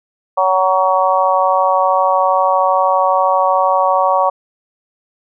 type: harmonic tone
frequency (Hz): 187.4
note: F#3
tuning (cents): +22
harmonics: 3 / 4 / 5 / 6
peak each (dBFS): -16 / -16 / -16 / -16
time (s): 0.37-4.3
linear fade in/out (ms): 10
effects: none